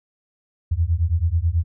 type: beating tone pair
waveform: sine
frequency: 79.4 / 88.6 Hz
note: D#2 / F2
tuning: +36 / +25 cents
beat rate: 9.2 Hz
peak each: -20 dBFS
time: 0.71-1.64 s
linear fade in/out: 10 ms
effects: none